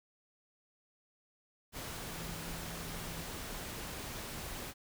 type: tone in noise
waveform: sine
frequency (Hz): 167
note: E3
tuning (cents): +23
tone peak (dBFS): -47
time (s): 2.07-3.27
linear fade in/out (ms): 50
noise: pink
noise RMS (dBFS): -43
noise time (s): 1.72-4.74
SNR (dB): -7
effects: none